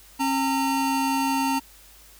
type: tone pair together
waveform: square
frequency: 269.8 / 915 Hz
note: C#4 / A#5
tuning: -47 / -32 cents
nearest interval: octave + major sixth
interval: 2115 cents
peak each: -25 dBFS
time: 0.19-1.6 s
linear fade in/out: 20 ms
effects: added 50 Hz sine -54 dBFS peak until 2.19 s + white hiss -51 dBFS RMS until 2.19 s